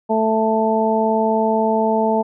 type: harmonic tone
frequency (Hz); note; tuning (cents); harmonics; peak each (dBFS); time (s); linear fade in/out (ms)
220.5; A3; +4; 1 / 2 / 3 / 4; -20 / -20 / -20 / -20; 0.09-2.23; 20
effects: none